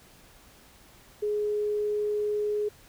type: tone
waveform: sine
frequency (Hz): 418.5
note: G#4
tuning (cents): +13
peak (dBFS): -25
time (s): 1.22-2.69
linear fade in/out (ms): 10
effects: pink hiss -55 dBFS RMS until 2.88 s